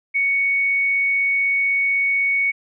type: tone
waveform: sine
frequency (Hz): 2226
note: C#7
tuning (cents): +7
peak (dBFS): -16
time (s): 0.14-2.52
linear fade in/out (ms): 20
effects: none